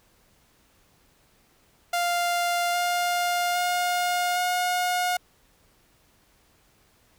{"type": "tone with pitch steps", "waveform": "sawtooth", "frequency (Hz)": [698.5, 705.4, 712.4, 719.4], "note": ["F5", "F5", "F5", "F#5"], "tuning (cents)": [0, 17, 34, -49], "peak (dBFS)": -19, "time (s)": [1.93, 5.17], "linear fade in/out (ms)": 5, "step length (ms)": 810, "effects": ["pink hiss -62 dBFS RMS until 7.18 s"]}